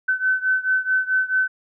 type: beating tone pair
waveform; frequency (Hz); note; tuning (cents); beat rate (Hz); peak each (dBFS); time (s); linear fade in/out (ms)
sine; 1519 / 1523.6; F#6 / G6; +45 / -50; 4.6; -20 / -22; 0.08-1.48; 10
effects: none